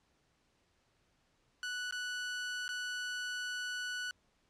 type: tone with dropouts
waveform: sawtooth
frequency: 1480 Hz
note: F#6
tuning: in tune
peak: -33 dBFS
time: 1.63-4.11 s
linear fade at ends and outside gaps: 1 ms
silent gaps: 1.91-1.924 / 2.68-2.69 s
effects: pink hiss -74 dBFS RMS until 4.49 s + low-pass 7000 Hz 12 dB/octave